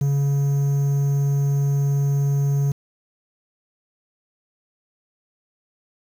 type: tone with quantisation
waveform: triangle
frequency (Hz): 140.5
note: C#3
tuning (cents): +24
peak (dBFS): -15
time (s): 0.01-2.72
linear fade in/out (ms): 5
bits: 7
effects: none